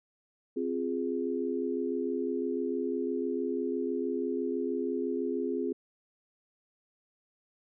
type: chord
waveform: sine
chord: F minor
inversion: second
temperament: equal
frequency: 261.6 / 349.2 / 415.3 Hz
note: C4 / F4 / Ab4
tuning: 0 / 0 / 0 cents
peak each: -33 / -34 / -33 dBFS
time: 0.56-5.73 s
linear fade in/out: 10 ms
effects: none